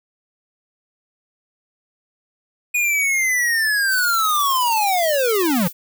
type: linear sweep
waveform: square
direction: down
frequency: 2471 to 160 Hz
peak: -17 dBFS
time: 2.74-5.68 s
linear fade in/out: 10 ms
type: noise with tremolo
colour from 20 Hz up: violet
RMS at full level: -26 dBFS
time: 3.87-5.73 s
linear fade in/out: 50 ms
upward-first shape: sine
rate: 19 Hz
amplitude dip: 45%
effects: none